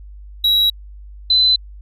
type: tone pair in turn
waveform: triangle / sine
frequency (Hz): 3875 / 4030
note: B7 / B7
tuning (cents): -34 / +34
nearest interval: minor second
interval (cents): 68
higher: second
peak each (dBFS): -10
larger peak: neither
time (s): 0.44-0.7 / 1.3-1.56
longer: neither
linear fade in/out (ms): 5
effects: added 50 Hz sine -34 dBFS peak until 1.81 s